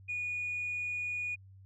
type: tone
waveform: sine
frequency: 2454 Hz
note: D#7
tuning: 25 cents flat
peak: -32 dBFS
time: 0.08-1.36 s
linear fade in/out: 20 ms
effects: tanh soft clip ceiling -29 dBFS + added 96 Hz sine -52 dBFS peak until 1.65 s